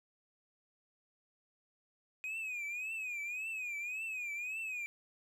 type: tone with vibrato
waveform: triangle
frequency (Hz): 2489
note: D#7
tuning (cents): 0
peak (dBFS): -36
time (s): 2.24-4.86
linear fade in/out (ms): 0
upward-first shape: triangle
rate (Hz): 1.8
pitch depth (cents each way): 140
effects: none